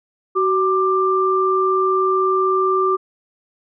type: tone pair together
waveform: sine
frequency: 377.2 / 1184 Hz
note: F#4 / D6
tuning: +33 / +14 cents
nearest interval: octave + minor sixth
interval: 1981 cents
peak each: -17 dBFS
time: 0.35-2.97 s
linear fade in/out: 20 ms
effects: none